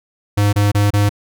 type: tone bursts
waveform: square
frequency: 102.5 Hz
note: G#2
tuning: 22 cents flat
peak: -12 dBFS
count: 4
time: 0.37-1.094 s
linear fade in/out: 10 ms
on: 160 ms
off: 28 ms
effects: none